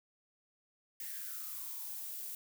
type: noise with high-pass filter sweep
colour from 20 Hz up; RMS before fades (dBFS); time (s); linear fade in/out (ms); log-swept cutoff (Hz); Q
violet; -43; 1-2.35; 2; 1900 to 540; 7.6
effects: none